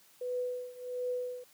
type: tone with tremolo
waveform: sine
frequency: 496.7 Hz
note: B4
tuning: 10 cents sharp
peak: -30 dBFS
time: 0.21-1.44 s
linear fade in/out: 5 ms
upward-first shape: triangle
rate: 1.4 Hz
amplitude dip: 90%
effects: white hiss -62 dBFS RMS until 1.53 s + high-pass 100 Hz 12 dB/octave